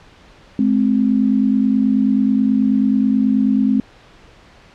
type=tone pair together; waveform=sine; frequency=212.6 / 261.9 Hz; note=G#3 / C4; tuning=+41 / +2 cents; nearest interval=major third; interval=361 cents; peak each=-15 dBFS; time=0.59-3.8 s; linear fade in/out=2 ms; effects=pink hiss -46 dBFS RMS until 4.74 s + low-pass 4000 Hz 12 dB/octave